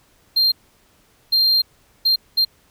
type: tone bursts at uneven times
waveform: triangle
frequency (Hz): 4186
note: C8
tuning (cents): 0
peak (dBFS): -12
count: 4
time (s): 0.36-0.52 / 1.32-1.62 / 2.05-2.16 / 2.37-2.45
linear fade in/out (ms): 10
effects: pink hiss -57 dBFS RMS until 2.7 s